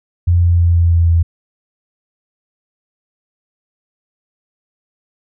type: tone with pitch steps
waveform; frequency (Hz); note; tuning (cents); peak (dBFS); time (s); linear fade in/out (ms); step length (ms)
sine; 87 / 86.35 / 85.7 / 85.06 / 84.43 / 83.79; F2 / F2 / F2 / F2 / E2 / E2; -6 / -19 / -32 / -45 / +42 / +29; -8; 0.27-1.23; 10; 160
effects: none